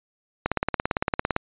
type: click train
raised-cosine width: 0.5 ms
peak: -7 dBFS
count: 17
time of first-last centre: 0.46-1.364 s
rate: 17.7 Hz
effects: resampled to 8000 Hz